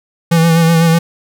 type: tone with vibrato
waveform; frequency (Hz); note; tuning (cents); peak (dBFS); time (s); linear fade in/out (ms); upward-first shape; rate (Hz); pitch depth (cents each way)
square; 165.5; E3; +7; -8; 0.31-0.99; 10; sine; 8; 34
effects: none